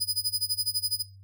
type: tone with tremolo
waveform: sawtooth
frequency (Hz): 4978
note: D#8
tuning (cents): 0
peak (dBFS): -20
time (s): 0-1.03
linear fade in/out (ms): 20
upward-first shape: sine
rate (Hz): 12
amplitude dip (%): 95
effects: noise-tail reverb RT60 0.3 s tail -18 dB re dry + added 97 Hz sine -47 dBFS peak until 1.23 s